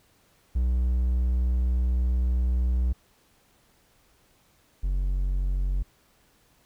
triangle tone pair in turn, 61.74 / 46.25 Hz, B1 / F#1, 0 / 0 cents, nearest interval perfect fourth, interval 500 cents, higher first, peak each -19 / -21 dBFS, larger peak first, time 0.55-2.93 / 4.83-5.83 s, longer first, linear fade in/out 10 ms, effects pink hiss -63 dBFS RMS until 6.65 s

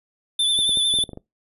square tone with vibrato, 3520 Hz, A7, in tune, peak -18 dBFS, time 0.39-1.04 s, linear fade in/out 5 ms, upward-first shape sine, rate 11 Hz, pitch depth 32 cents each way
clicks, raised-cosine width 2 ms, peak -22 dBFS, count 9, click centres 0.59 / 0.693 / 0.773 / 0.94 / 0.988 / 1.039 / 1.092 / 1.133 / 1.174 s
effects noise-tail reverb RT60 0.2 s tail -22 dB re dry + resampled to 32000 Hz

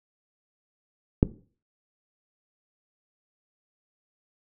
click, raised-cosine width 3 ms, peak -3 dBFS, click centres 1.229 s, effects noise-tail reverb RT60 0.4 s tail -17 dB re dry

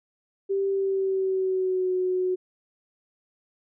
sine tone with pitch glide, 392 to 367.9 Hz, G4 to F#4, 0 to -10 cents, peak -22 dBFS, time 0.49-2.36 s, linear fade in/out 20 ms, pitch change -110 cents, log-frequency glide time 0.68-1.93 s, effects none

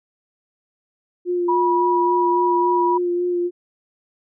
sine tone with vibrato, 353 Hz, F4, 19 cents sharp, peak -18 dBFS, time 1.25-3.51 s, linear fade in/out 50 ms, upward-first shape sine, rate 3.6 Hz, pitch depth 17 cents each way
sine tone, 972 Hz, B5, 28 cents flat, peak -17 dBFS, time 1.48-2.98 s, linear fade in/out 10 ms
effects none

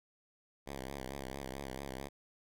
5% pulse tone with vibrato, 67.2 Hz, C2, 47 cents sharp, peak -30 dBFS, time 0.66-2.09 s, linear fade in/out 20 ms, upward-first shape sine, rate 4.5 Hz, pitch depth 85 cents each way, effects none

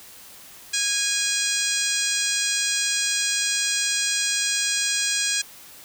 harmonic tone with a mistuned harmonic, 823 Hz, G#5, 16 cents flat, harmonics 2 / 3 / 4 / 5 / 6 / 7 / 8 / 9 / 10, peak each -30 / -30 / -30 / -30 / -30 / -30 / -30 / -30 / -30 dBFS, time 0.73-5.42 s, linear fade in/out 10 ms, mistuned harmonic 9, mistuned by -16 cents, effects white hiss -45 dBFS RMS until 5.84 s

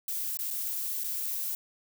violet noise with dropouts, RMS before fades -33 dBFS, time 0.08-1.55 s, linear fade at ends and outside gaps 2 ms, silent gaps 0.372-0.389 / 0.505-0.509 / 1.038-1.042 s, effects none

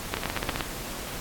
two click trains, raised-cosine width 0.3 ms, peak -10 / -12 dBFS, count 5 / 7, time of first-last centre 0.14-0.608 / 0.17-0.56 s, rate 8.55 / 15.4 Hz, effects pink hiss -36 dBFS RMS until 1.2 s + AAC 64 kbps

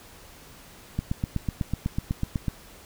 click train, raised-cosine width 5 ms, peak -13 dBFS, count 13, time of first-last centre 0.99-2.483 s, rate 8.04 Hz, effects pink hiss -49 dBFS RMS until 2.85 s

